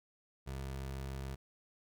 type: tone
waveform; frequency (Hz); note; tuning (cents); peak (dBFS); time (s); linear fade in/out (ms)
25% pulse; 67; C2; +42; -36; 0.46-1.36; 20
effects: none